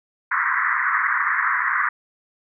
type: band-pass noise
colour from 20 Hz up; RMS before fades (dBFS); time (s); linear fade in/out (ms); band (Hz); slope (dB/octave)
white; -21; 0.31-1.89; 5; 1000 to 2000; 96
effects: none